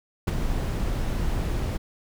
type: noise with ADSR envelope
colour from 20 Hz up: brown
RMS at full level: -18 dBFS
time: 0.27-1.78 s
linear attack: 10 ms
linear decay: 23 ms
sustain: -8 dB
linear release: 18 ms
effects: none